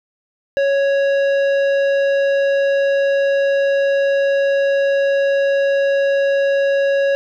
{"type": "tone with tanh clipping", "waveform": "triangle", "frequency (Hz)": 554.4, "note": "C#5", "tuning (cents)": 0, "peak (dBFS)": -15, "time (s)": [0.57, 7.15], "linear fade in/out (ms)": 0, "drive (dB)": 16, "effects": []}